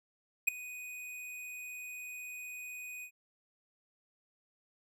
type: tone with ADSR envelope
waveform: square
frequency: 2489 Hz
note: D#7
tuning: in tune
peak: -22 dBFS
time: 0.47-3.11 s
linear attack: 13 ms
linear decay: 7 ms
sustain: -21 dB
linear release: 77 ms
effects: none